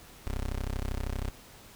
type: tone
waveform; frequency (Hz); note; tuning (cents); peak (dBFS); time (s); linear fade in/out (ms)
20% pulse; 32.7; C1; 0; -26; 0.27-1.3; 0
effects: pink hiss -52 dBFS RMS until 1.75 s